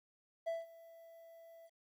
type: tone with ADSR envelope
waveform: triangle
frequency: 663 Hz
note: E5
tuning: 10 cents sharp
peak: -32 dBFS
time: 0.46-1.7 s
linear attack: 18 ms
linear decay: 180 ms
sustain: -21 dB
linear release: 45 ms
effects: 12-bit